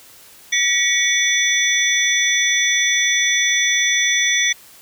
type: tone cluster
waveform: sine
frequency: 1923 / 2240 / 3473 / 5920 Hz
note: B6 / C#7 / A7 / F#8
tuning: -47 / +18 / -23 / 0 cents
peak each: -20 dBFS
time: 0.52-4.53 s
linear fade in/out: 10 ms
effects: white hiss -45 dBFS RMS until 4.81 s